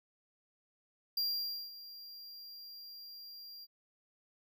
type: tone with ADSR envelope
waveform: square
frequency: 4764 Hz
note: D8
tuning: 24 cents sharp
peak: -31 dBFS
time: 1.17-3.67 s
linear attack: 5 ms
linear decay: 530 ms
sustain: -17 dB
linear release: 38 ms
effects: none